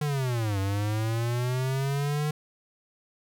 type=linear two-way sweep; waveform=square; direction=down then up; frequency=152 to 96.1 to 152 Hz; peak=-26 dBFS; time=0.01-2.31 s; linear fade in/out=5 ms; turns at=0.59 s; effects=none